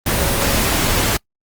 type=tone in noise; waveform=sine; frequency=554.4 Hz; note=C#5; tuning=in tune; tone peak=-27 dBFS; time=0.16-0.59 s; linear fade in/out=5 ms; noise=pink; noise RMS=-17 dBFS; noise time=0.06-1.17 s; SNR=-13 dB; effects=noise-tail reverb RT60 0.1 s tail -25 dB re dry + Opus 24 kbps

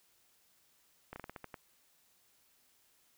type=slowing click train; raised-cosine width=0.5 ms; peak=-29 dBFS; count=8; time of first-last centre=1.13-1.542 s; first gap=30 ms; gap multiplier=1.22; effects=white hiss -70 dBFS RMS until 3.17 s

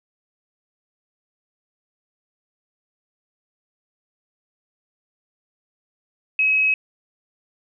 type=tone; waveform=sine; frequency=2556 Hz; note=D#7; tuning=46 cents sharp; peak=-15 dBFS; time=6.39-6.74 s; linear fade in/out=2 ms; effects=none

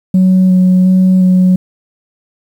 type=tone with vibrato; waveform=sine; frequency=185 Hz; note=F#3; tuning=in tune; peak=-3 dBFS; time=0.14-1.56 s; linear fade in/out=5 ms; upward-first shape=square; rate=1.4 Hz; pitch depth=10 cents each way; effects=tanh soft clip ceiling -3 dBFS + 7-bit

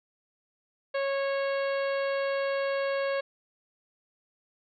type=harmonic tone; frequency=550 Hz; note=C#5; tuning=14 cents flat; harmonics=1 / 2 / 3 / 4 / 5 / 6 / 7 / 8; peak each=-27 / -37 / -37 / -41 / -44 / -48 / -49 / -48 dBFS; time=0.94-3.21 s; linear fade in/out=10 ms; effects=none

